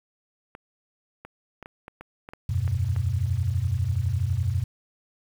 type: clicks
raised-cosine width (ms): 0.5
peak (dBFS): -25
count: 10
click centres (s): 0.551 / 1.25 / 1.627 / 1.659 / 1.881 / 2.01 / 2.289 / 2.335 / 2.678 / 2.963
type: chord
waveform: sine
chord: E suspended second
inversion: none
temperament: equal with one note detuned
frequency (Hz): 82.41 / 94.44 / 123.47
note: E2 / F#2 / B2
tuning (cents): 0 / +36 / 0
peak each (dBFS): -29 / -25 / -27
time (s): 2.49-4.64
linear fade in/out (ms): 5
effects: 8-bit